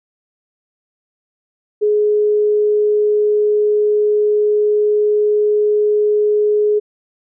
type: tone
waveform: sine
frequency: 419.9 Hz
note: G#4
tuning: 19 cents sharp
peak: -11 dBFS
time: 1.81-6.8 s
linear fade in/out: 20 ms
effects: none

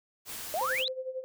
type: noise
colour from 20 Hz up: white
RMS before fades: -40 dBFS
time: 0.25-0.85 s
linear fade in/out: 50 ms
type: exponential sweep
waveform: sine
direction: up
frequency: 590 to 4130 Hz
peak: -28 dBFS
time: 0.54-0.88 s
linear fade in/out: 0 ms
type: tone with tremolo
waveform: sine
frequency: 518 Hz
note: C5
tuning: 17 cents flat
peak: -31 dBFS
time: 0.61-1.24 s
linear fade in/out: 0 ms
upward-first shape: sine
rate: 11 Hz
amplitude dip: 75%
effects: none

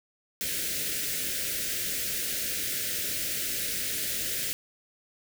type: band-stop noise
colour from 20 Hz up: white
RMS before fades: -31 dBFS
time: 0.41-4.53 s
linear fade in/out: 0 ms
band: 600 to 1500 Hz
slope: 48 dB/octave
effects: none

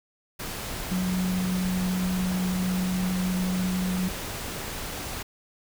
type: tone in noise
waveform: sine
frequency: 183.8 Hz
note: F#3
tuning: 11 cents flat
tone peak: -24 dBFS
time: 0.91-4.09 s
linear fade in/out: 10 ms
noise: pink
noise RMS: -34 dBFS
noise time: 0.39-5.23 s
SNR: +7 dB
effects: none

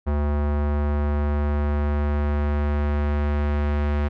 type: tone with low-pass filter sweep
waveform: square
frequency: 73.2 Hz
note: D2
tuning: 5 cents flat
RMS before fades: -22 dBFS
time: 0.06-4.09 s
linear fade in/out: 20 ms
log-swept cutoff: 1200 to 2100 Hz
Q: 0.97
effects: none

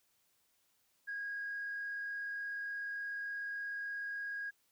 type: tone with frequency modulation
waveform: sine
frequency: 1640 Hz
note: G#6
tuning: 22 cents flat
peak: -37 dBFS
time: 1.07-4.51 s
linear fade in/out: 20 ms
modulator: 43.4 Hz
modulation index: 0.38
effects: tanh soft clip ceiling -33 dBFS + white hiss -75 dBFS RMS until 4.71 s

